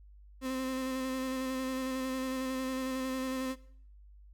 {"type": "tone with vibrato", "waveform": "35% pulse", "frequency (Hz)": 260.8, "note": "C4", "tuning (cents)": -5, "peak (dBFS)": -31, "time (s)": [0.41, 3.56], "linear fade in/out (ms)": 50, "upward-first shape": "square", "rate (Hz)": 11, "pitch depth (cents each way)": 15, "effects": ["noise-tail reverb RT60 0.6 s tail -19 dB re dry", "added 50 Hz sine -52 dBFS peak until 4.33 s"]}